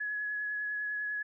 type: tone with vibrato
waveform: sine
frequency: 1689 Hz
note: G#6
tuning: 29 cents sharp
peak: -32 dBFS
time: 0-1.23 s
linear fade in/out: 10 ms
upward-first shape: triangle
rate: 10 Hz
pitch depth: 17 cents each way
effects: none